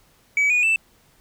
sine tone with pitch steps, 2281 / 2459 / 2651 Hz, C#7 / D#7 / E7, +49 / -21 / +9 cents, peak -13 dBFS, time 0.37-0.76 s, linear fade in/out 2 ms, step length 130 ms, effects tanh soft clip ceiling -15 dBFS + pink hiss -58 dBFS RMS until 1.2 s

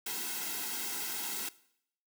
white noise with comb filter, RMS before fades -37 dBFS, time 0.06-1.49 s, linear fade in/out 5 ms, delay 1.7 ms, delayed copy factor -0.8, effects noise-tail reverb RT60 0.7 s tail -19 dB re dry + high-pass 200 Hz 12 dB/octave

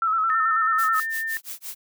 sine tone with vibrato, 1311 Hz, E6, 10 cents flat, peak -19 dBFS, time 0.02-1 s, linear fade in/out 2 ms, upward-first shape square, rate 9.2 Hz, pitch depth 42 cents each way
sine tone, 1800 Hz, A6, 39 cents sharp, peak -25 dBFS, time 0.3-1.37 s, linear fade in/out 0 ms
blue noise with tremolo, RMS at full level -33 dBFS, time 0.78-1.75 s, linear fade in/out 10 ms, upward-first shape sine, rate 5.8 Hz, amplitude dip 100%
effects none

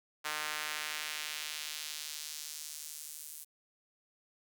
sawtooth tone with high-pass filter sweep, 152.1 Hz, D#3, 39 cents flat, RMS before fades -41 dBFS, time 0.24-3.45 s, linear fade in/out 20 ms, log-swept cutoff 1300 to 9900 Hz, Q 1, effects none

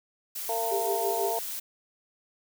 blue noise, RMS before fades -35 dBFS, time 0.35-1.6 s, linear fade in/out 10 ms
harmonic tone, 227.6 Hz, A#3, 41 cents flat, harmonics 2 / 3 / 4, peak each -33 / -30 / -33 dBFS, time 0.49-1.39 s, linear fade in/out 2 ms
sine tone with tremolo, 400 Hz, G4, 35 cents sharp, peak -26 dBFS, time 0.71-1.33 s, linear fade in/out 10 ms, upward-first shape triangle, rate 6.1 Hz, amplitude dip 85%
effects none

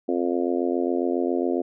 harmonic tone, 87.31 Hz, F2, in tune, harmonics 3 / 4 / 5 / 6 / 7 / 8, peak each -26 / -25 / -29 / -32 / -33 / -34 dBFS, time 0.08-1.62 s, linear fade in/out 10 ms, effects none

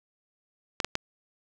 clicks, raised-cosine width 0.2 ms, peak -9 dBFS, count 3, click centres 0.802 / 0.846 / 0.954 s, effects none

